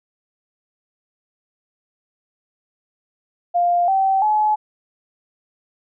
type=tone with pitch steps; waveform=sine; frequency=700 / 772.2 / 851.9 Hz; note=F5 / G5 / G#5; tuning=+4 / -26 / +44 cents; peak=-14 dBFS; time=3.54-4.56 s; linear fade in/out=20 ms; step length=340 ms; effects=none